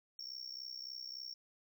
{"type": "tone with amplitude modulation", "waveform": "triangle", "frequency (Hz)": 5480, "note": "F8", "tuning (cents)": -34, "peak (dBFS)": -39, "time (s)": [0.19, 1.34], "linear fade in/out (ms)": 2, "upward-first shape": "sine", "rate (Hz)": 63.5, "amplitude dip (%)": 85, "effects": []}